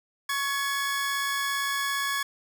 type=tone pair together; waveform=sawtooth; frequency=1108.7 / 1691.8 Hz; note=C#6 / G#6; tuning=0 / +32 cents; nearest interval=perfect fifth; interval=732 cents; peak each=-26 / -25 dBFS; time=0.29-2.23 s; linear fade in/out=5 ms; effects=none